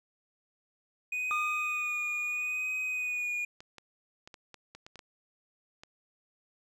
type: tone with vibrato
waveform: triangle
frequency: 2478 Hz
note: D#7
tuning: 8 cents flat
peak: -29 dBFS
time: 1.12-3.45 s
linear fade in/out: 5 ms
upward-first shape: sine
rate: 0.76 Hz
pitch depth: 28 cents each way
type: tone with exponential decay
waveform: triangle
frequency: 1217 Hz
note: D#6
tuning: 39 cents flat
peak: -27 dBFS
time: 1.31-3.25 s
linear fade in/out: 0 ms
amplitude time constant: 420 ms
type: clicks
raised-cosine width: 0.2 ms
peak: -30 dBFS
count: 10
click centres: 3.605 / 3.783 / 4.275 / 4.342 / 4.543 / 4.75 / 4.865 / 4.957 / 4.992 / 5.835 s
effects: none